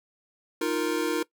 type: chord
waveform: square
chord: Eb suspended second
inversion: none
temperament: equal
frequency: 311.1 / 349.2 / 466.2 Hz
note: Eb4 / F4 / Bb4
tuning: 0 / 0 / 0 cents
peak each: -30 dBFS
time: 0.61-1.23 s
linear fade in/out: 5 ms
effects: noise-tail reverb RT60 0.1 s tail -20 dB re dry